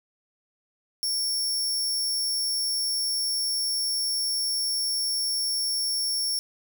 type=tone; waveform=sawtooth; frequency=5470 Hz; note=F8; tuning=37 cents flat; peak=-22 dBFS; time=1.03-6.39 s; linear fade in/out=0 ms; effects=none